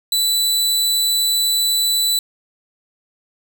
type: tone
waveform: sawtooth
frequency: 3976 Hz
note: B7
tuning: 11 cents sharp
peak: -12 dBFS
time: 0.12-2.19 s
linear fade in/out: 2 ms
effects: none